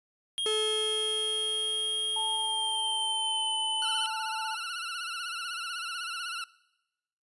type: tone with pitch glide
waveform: square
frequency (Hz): 3242 to 3025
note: G#7 to F#7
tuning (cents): -42 to +38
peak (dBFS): -29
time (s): 0.38-4.06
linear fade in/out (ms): 0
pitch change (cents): -120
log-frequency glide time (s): 2.29-3.56
type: tone with exponential decay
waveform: 45% pulse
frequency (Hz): 431.5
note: A4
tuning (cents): -34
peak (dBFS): -28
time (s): 0.46-4.01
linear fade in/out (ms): 1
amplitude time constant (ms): 770
type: tone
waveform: sine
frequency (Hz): 880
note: A5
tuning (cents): 0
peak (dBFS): -33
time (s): 2.16-4.55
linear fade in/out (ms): 5
type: tone with vibrato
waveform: 20% pulse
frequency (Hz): 1396.9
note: F6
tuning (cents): 0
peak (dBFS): -29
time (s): 3.82-6.44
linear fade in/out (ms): 2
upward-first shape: sine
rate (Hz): 16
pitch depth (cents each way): 88
effects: noise-tail reverb RT60 1.0 s tail -22 dB re dry + resampled to 24000 Hz